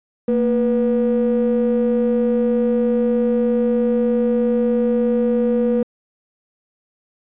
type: ring-modulated tone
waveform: triangle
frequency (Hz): 358.6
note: F4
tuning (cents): +46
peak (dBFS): -8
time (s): 0.28-5.83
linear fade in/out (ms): 5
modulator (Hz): 129
effects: tanh soft clip ceiling -10 dBFS + resampled to 8000 Hz